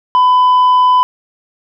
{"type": "tone with tanh clipping", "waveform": "sine", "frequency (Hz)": 1002, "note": "B5", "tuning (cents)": 25, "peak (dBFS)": -7, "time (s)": [0.15, 1.03], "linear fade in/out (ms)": 0, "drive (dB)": 3, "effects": []}